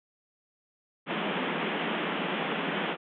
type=band-pass noise; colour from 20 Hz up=pink; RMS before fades=-31 dBFS; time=1.06-2.97 s; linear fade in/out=50 ms; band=160 to 3400 Hz; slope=96 dB/octave; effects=none